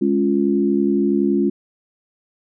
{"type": "chord", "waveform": "sine", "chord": "Db major", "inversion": "second", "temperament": "equal", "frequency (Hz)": [207.7, 277.2, 349.2], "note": ["Ab3", "Db4", "F4"], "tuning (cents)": [0, 0, 0], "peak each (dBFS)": -19, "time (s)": [0.01, 1.5], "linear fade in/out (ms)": 10, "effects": []}